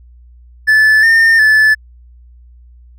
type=tone with pitch steps; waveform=triangle; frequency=1741 / 1815 / 1739 Hz; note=A6 / A#6 / A6; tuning=-19 / -47 / -21 cents; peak=-4 dBFS; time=0.67-1.75 s; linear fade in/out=20 ms; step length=360 ms; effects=added 60 Hz sine -38 dBFS peak until 2.98 s